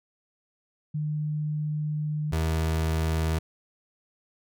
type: tone pair in turn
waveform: sine / 30% pulse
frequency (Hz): 151.3 / 80.15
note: D#3 / E2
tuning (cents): -48 / -48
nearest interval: major seventh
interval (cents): 1100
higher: first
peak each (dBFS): -26 / -21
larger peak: second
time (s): 0.94-2.32 / 2.32-3.39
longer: first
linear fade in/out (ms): 10
effects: none